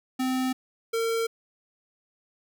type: tone pair in turn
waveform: square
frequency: 258.2 / 455.9 Hz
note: C4 / A#4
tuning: -23 / -39 cents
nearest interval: minor seventh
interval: 984 cents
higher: second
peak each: -25 dBFS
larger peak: neither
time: 0.19-0.53 / 0.93-1.27 s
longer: neither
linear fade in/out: 10 ms
effects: none